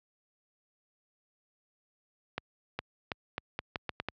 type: accelerating click train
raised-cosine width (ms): 0.3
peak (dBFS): -16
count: 9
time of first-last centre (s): 2.38-4.086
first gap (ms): 410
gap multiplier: 0.8
effects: high-pass 60 Hz 12 dB/octave + low-pass 4000 Hz 12 dB/octave